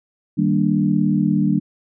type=chord; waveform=sine; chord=Eb major seventh; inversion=none; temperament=equal; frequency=155.56 / 196 / 233.1 / 293.7 Hz; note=Eb3 / G3 / Bb3 / D4; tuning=0 / 0 / 0 / 0 cents; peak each=-21 / -18 / -22 / -21 dBFS; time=0.37-1.6 s; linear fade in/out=20 ms; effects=none